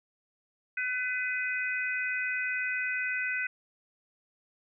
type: harmonic tone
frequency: 502 Hz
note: B4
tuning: 28 cents sharp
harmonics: 3 / 4 / 5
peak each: -32 / -34 / -34 dBFS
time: 0.77-3.47 s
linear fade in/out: 5 ms
effects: none